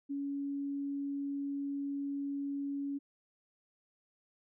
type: tone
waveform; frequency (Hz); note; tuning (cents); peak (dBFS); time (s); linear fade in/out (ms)
sine; 280.8; C#4; +22; -34; 0.09-2.99; 20
effects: none